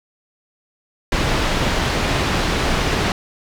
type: low-pass noise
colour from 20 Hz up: pink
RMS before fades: -19 dBFS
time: 1.12-3.12 s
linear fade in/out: 2 ms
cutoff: 4400 Hz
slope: 12 dB/octave
effects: none